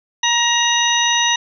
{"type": "harmonic tone with a mistuned harmonic", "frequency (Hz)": 944, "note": "A#5", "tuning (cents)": 22, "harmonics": [1, 2, 3, 4, 6], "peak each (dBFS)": [-20, -20, -20, -20, -20], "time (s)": [0.23, 1.36], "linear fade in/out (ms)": 5, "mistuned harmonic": 6, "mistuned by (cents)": 92, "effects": []}